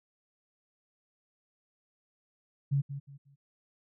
sine tone with echo, 139.8 Hz, C#3, 15 cents sharp, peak -24 dBFS, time 2.71-2.82 s, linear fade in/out 20 ms, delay 180 ms, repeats 3, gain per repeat -11 dB, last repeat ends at 3.36 s, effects none

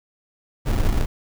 brown noise with sample-and-hold, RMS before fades -19 dBFS, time 0.65-1.06 s, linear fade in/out 20 ms, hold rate 1050 Hz, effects none

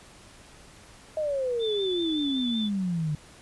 sine exponential sweep, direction down, 633 to 147 Hz, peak -25 dBFS, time 1.17-3.15 s, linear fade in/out 2 ms
sine tone with vibrato, 3520 Hz, A7, in tune, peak -31 dBFS, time 1.59-2.7 s, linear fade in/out 50 ms, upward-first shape sine, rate 5.3 Hz, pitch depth 24 cents each way
effects pink hiss -51 dBFS RMS until 3.41 s + resampled to 24000 Hz

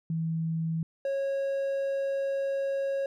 sine / triangle tone pair in turn, 162.7 / 548.3 Hz, E3 / C#5, -22 / -19 cents, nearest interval octave + major sixth, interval 2103 cents, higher second, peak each -27 / -25 dBFS, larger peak second, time 0.1-0.83 / 1.05-3.06 s, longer second, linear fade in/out 2 ms, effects none

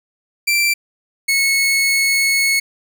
sawtooth tone pair in turn, 2349 / 2194 Hz, D7 / C#7, 0 / -18 cents, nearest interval minor second, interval 118 cents, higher first, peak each -10 dBFS, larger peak neither, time 0.47-0.74 / 1.28-2.6 s, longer second, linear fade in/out 10 ms, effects none

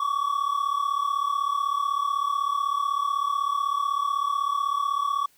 triangle tone pair together, 1115 / 1151 Hz, C#6 / D6, +10 / -35 cents, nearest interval minor second, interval 55 cents, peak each -24 dBFS, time 0-5.26 s, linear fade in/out 5 ms, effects white hiss -61 dBFS RMS until 5.37 s

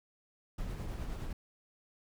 brown noise with tremolo, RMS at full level -37 dBFS, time 0.58-1.33 s, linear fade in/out 5 ms, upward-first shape triangle, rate 9.6 Hz, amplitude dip 40%, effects none

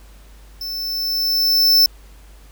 square tone with level ramp, 5300 Hz, E8, 9 cents sharp, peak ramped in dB -26 to -9 dBFS, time 0.61-1.86 s, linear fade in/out 2 ms, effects added 50 Hz sine -41 dBFS peak until 2.51 s + pink hiss -51 dBFS RMS until 2.51 s

